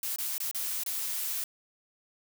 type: noise with dropouts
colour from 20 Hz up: blue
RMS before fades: -33 dBFS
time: 0.03-1.44 s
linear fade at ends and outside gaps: 2 ms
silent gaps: 0.161-0.184 / 0.381-0.402 / 0.513-0.547 / 0.836-0.862 s
effects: none